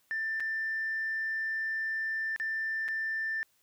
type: tone with dropouts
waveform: sine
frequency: 1780 Hz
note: A6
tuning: 20 cents sharp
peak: -29 dBFS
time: 0.11-3.43 s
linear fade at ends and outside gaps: 0 ms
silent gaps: 0.399-0.404 / 2.362-2.399 / 2.881-2.886 s
effects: tanh soft clip ceiling -26 dBFS + white hiss -70 dBFS RMS until 3.62 s